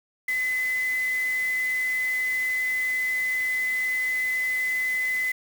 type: tone in noise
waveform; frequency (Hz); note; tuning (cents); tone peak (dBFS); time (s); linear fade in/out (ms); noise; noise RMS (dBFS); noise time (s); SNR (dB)
sine; 2023; B6; +41; -23; 0.28-5.32; 5; white; -41; 0.28-5.32; +15
effects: none